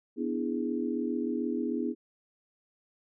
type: chord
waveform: sine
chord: E dominant seventh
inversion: second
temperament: equal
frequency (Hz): 246.9 / 293.7 / 329.6 / 415.3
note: B3 / D4 / E4 / G#4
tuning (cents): 0 / 0 / 0 / 0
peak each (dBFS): -32 / -35 / -34 / -36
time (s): 0.16-1.95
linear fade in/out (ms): 50
effects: none